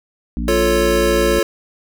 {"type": "harmonic tone", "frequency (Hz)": 58.2, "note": "A#1", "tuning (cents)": -2, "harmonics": [1, 3, 4, 5], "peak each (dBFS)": [-21, -27, -25, -29], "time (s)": [0.37, 1.39], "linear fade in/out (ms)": 0}
{"type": "chord", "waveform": "square", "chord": "F augmented", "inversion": "none", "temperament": "equal", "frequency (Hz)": [349.2, 440, 554.4], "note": ["F4", "A4", "C#5"], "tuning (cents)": [0, 0, 0], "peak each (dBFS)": -19, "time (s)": [0.48, 1.43], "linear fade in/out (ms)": 2}
{"effects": []}